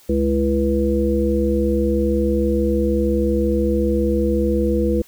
harmonic tone with a mistuned harmonic, 69.8 Hz, C#2, 13 cents sharp, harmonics 1 / 3 / 5 / 7, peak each -21 / -21 / -21 / -21 dBFS, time 0.09-5.02 s, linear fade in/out 5 ms, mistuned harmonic 5, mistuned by -68 cents, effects white hiss -50 dBFS RMS until 5.07 s

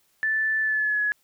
sine tone with pitch glide, 1756 to 1689.3 Hz, A6 to G#6, -4 to +29 cents, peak -21 dBFS, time 0.23-1.12 s, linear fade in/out 0 ms, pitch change -67 cents, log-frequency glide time 0.61-1.01 s, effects white hiss -66 dBFS RMS until 1.23 s

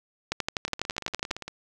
two click trains, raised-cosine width 0.2 ms, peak -9 / -19 dBFS, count 13 / 15, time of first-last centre 0.32-1.312 / 0.68-1.48 s, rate 12.1 / 17.5 Hz, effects none

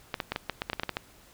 clicks, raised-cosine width 0.3 ms, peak -13 dBFS, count 12, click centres 0.142 / 0.202 / 0.32 / 0.361 / 0.497 / 0.619 / 0.699 / 0.732 / 0.797 / 0.834 / 0.893 / 0.969 s, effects pink hiss -56 dBFS RMS until 1.33 s

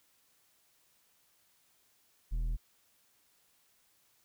square tone with low-pass filter, 40.46 Hz, E1, 32 cents flat, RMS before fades -33 dBFS, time 2.31-2.57 s, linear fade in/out 20 ms, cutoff 110 Hz, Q 0.57, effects white hiss -70 dBFS RMS until 4.24 s

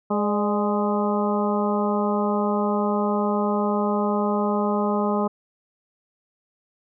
harmonic tone with a mistuned harmonic, 207.7 Hz, G#3, in tune, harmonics 1 / 2 / 3 / 4 / 5 / 6, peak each -23 / -26 / -28 / -29 / -30 / -31 dBFS, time 0.1-5.28 s, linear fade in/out 10 ms, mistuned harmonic 3, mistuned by -50 cents, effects none

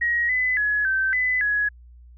sine tone with pitch steps, 1893 / 2009 / 1689 / 1550 / 2006 / 1677 Hz, A#6 / B6 / G#6 / G6 / B6 / G#6, +26 / +29 / +29 / -20 / +26 / +16 cents, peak -19 dBFS, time 0.01-1.69 s, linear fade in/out 10 ms, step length 280 ms, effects added 60 Hz sine -44 dBFS peak until 2.17 s

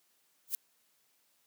violet noise with exponential growth, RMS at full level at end -27 dBFS, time 0.47-0.55 s, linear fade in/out 2 ms, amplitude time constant 17 ms, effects white hiss -72 dBFS RMS until 1.46 s + high-pass 150 Hz 12 dB/octave

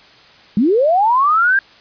sine linear sweep, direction up, 187.6 to 1621 Hz, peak -10 dBFS, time 0.57-1.59 s, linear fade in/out 2 ms, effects white hiss -45 dBFS RMS until 1.8 s + resampled to 11025 Hz

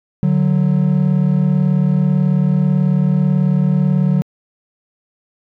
triangle tone pair together, 147.2 / 185.46 Hz, D3 / F#3, +4 / +4 cents, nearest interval major third, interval 400 cents, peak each -12 dBFS, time 0.23-4.22 s, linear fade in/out 0 ms, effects tanh soft clip ceiling -2 dBFS

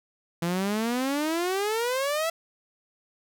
sawtooth exponential sweep, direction up, 166.5 to 670 Hz, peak -21 dBFS, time 0.42-2.3 s, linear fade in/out 5 ms, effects none

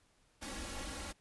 pink noise with comb filter, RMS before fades -43 dBFS, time 0.41-1.13 s, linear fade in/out 20 ms, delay 3.6 ms, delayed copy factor +0.85, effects pink hiss -71 dBFS RMS until 1.2 s + resampled to 24000 Hz

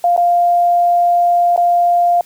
sine tone with dropouts, 698.5 Hz, F5, in tune, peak -9 dBFS, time 0.04-2.21 s, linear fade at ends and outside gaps 2 ms, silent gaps 0.165-0.176 / 1.563-1.576 s, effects white hiss -46 dBFS RMS until 2.25 s

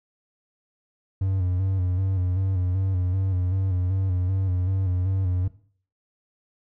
triangle tone with vibrato, 93.1 Hz, F#2, 11 cents sharp, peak -19 dBFS, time 1.21-5.48 s, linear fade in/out 5 ms, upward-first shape square, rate 2.6 Hz, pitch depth 49 cents each way, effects noise-tail reverb RT60 0.5 s tail -17 dB re dry

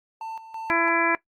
triangle tone with tremolo, 893 Hz, A5, 25 cents sharp, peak -29 dBFS, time 0.21-0.89 s, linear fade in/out 2 ms, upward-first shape square, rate 3 Hz, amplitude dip 70%
harmonic tone, 334.9 Hz, E4, 27 cents sharp, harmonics 1 / 2 / 3 / 4 / 5 / 6 / 7, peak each -27 / -29 / -26 / -30 / -25 / -29 / -28 dBFS, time 0.7-1.15 s, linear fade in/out 0 ms
effects noise-tail reverb RT60 0.1 s tail -18 dB re dry + Opus 48 kbps

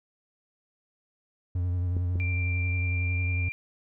triangle tone with vibrato, 89.1 Hz, F2, 35 cents sharp, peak -23 dBFS, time 1.55-3.49 s, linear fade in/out 5 ms, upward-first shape sine, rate 11 Hz, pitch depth 36 cents each way
clicks, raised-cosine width 3 ms, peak -23 dBFS, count 2, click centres 1.967 / 2.157 s
sine tone with pitch glide, 2365 to 2380 Hz, D7 to D7, +12 to +22 cents, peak -32 dBFS, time 2.2-3.52 s, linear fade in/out 0 ms, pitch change +10 cents, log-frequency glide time 2.59-3.33 s
effects none

